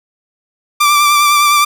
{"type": "tone with vibrato", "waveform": "sawtooth", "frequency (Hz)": 1175, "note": "D6", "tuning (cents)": 1, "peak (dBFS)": -4, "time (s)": [0.8, 1.65], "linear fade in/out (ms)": 10, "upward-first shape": "sine", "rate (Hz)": 9.8, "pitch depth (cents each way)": 26, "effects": []}